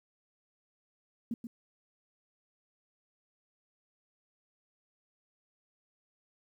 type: tone with echo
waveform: sine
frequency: 233.1 Hz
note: A#3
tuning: in tune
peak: -31 dBFS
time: 1.31-1.34 s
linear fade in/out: 2 ms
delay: 130 ms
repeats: 1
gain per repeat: -7 dB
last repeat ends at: 1.47 s
effects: 11-bit